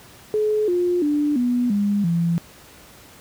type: tone with pitch steps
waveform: sine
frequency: 426.4 / 354.4 / 294.6 / 244.9 / 203.6 / 169.22 Hz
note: G#4 / F4 / D4 / B3 / G#3 / E3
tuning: +46 / +25 / +6 / -14 / -34 / +46 cents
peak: -17 dBFS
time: 0.34-2.38 s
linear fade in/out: 0 ms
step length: 340 ms
effects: pink hiss -46 dBFS RMS until 3.2 s + high-pass 60 Hz 12 dB/octave